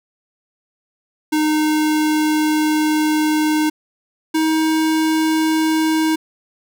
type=tone pair in turn; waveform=square; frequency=307.3 / 316.5 Hz; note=D#4 / D#4; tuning=-21 / +30 cents; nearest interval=minor second; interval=51 cents; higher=second; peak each=-15 dBFS; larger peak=neither; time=1.32-3.7 / 4.34-6.16 s; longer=first; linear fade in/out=10 ms; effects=none